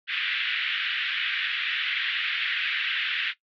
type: band-pass noise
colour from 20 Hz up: white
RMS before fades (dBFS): -28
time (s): 0.07-3.34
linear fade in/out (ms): 50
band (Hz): 1500 to 3400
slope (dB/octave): 48
effects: noise-tail reverb RT60 0.1 s tail -17 dB re dry + AAC 64 kbps